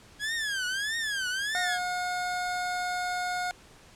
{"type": "tone with vibrato", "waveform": "sawtooth", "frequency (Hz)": 1647, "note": "G#6", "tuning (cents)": -15, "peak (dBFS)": -25, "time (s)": [0.19, 1.79], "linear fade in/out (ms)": 50, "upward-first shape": "triangle", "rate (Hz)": 1.6, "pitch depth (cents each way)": 220}
{"type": "tone", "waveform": "25% pulse", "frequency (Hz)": 721, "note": "F#5", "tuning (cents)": -45, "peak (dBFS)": -25, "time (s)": [1.55, 3.51], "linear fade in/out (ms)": 0}
{"effects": ["pink hiss -54 dBFS RMS until 3.95 s", "low-pass 9000 Hz 12 dB/octave"]}